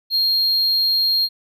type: tone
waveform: triangle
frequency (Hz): 4230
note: C8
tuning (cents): +18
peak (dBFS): -14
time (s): 0.1-1.29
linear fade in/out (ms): 50
effects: none